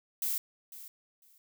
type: noise with echo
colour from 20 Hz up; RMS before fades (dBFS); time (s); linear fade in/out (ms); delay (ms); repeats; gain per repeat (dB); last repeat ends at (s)
violet; -32; 0.22-0.38; 2; 500; 2; -15; 1.38
effects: none